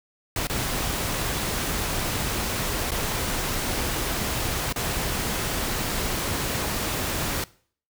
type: noise with dropouts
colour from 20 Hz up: pink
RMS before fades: -27 dBFS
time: 0.36-7.44 s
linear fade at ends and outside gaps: 2 ms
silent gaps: 0.471-0.497 / 2.908-2.917 / 4.726-4.76 s
effects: noise-tail reverb RT60 0.5 s tail -21 dB re dry